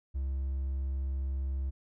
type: tone with hard clipping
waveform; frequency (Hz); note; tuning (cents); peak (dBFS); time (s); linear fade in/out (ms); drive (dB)
triangle; 67.3; C2; +49; -31; 0.14-1.71; 20; 5
effects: none